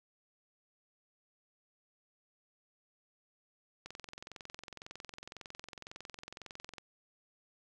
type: click train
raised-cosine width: 0.2 ms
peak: -28 dBFS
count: 65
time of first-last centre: 3.86-6.782 s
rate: 21.9 Hz
effects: none